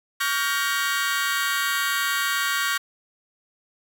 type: chord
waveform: sawtooth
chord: G half-diminished seventh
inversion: second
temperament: just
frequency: 1128.9 / 1411.2 / 1568 / 1881.6 Hz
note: Db6 / F6 / G6 / Bb6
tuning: +31 / +18 / 0 / +16 cents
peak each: -24 dBFS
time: 0.2-2.78 s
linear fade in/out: 10 ms
effects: none